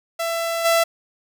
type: tone with level steps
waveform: sawtooth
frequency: 668 Hz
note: E5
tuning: 23 cents sharp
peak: -18 / -11 dBFS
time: 0.19-0.84 s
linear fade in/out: 10 ms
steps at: 0.64 s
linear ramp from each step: 20 ms
effects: none